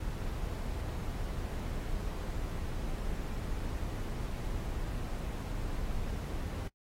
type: noise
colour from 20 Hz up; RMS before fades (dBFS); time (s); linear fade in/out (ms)
brown; -36; 0-6.68; 5
effects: noise-tail reverb RT60 0.1 s tail -22 dB re dry + AAC 48 kbps